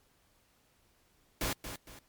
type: noise with echo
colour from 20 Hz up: pink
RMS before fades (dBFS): -33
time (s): 1.41-1.53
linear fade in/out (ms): 2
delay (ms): 230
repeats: 2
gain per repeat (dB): -9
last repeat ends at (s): 1.99
effects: pink hiss -69 dBFS RMS until 2.08 s + MP3 96 kbps